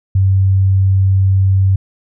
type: tone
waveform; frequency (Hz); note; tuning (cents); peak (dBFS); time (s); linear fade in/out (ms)
sine; 96; G2; -36; -8; 0.15-1.76; 5
effects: none